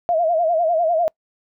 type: tone with vibrato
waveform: sine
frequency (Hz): 666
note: E5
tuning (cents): +18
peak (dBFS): -15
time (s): 0.09-1.08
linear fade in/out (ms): 0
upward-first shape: sine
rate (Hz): 10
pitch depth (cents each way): 110
effects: noise-tail reverb RT60 0.1 s tail -26 dB re dry